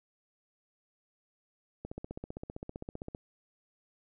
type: click train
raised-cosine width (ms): 2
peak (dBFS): -26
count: 21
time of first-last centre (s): 1.85-3.149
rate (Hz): 15.4
effects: none